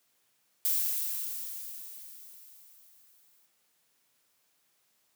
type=noise with exponential decay; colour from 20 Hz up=violet; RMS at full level=-27 dBFS; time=0.65-3.46 s; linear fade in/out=0 ms; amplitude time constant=610 ms; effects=white hiss -72 dBFS RMS until 5.15 s + high-pass 100 Hz 12 dB/octave